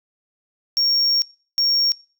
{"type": "tone bursts at uneven times", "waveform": "sine", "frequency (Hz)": 5540, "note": "F8", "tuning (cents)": -15, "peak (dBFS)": -13, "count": 2, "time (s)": [[0.77, 1.22], [1.58, 1.92]], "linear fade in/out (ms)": 0, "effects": ["noise-tail reverb RT60 0.4 s tail -25 dB re dry", "tanh soft clip ceiling -14 dBFS"]}